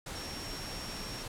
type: tone in noise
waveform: sine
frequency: 5520 Hz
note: F8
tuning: 21 cents flat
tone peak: -44 dBFS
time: 0.15-1.23 s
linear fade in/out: 5 ms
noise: pink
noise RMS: -41 dBFS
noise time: 0.06-1.28 s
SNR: -6 dB
effects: low-pass 11000 Hz 12 dB/octave